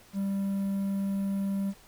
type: tone with quantisation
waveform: triangle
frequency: 196.7 Hz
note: G3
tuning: 6 cents sharp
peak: -25 dBFS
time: 0.13-1.74 s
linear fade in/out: 50 ms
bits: 9
effects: pink hiss -56 dBFS RMS until 1.87 s